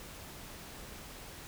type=silence; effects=pink hiss -48 dBFS RMS until 1.47 s